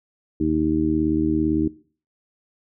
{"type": "harmonic tone", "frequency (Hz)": 77.78, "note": "D#2", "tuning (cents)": 0, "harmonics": [1, 2, 3, 4, 5], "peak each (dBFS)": [-29, -29, -26, -20, -29], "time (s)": [0.4, 1.68], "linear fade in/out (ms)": 5, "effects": ["noise-tail reverb RT60 0.4 s tail -18 dB re dry"]}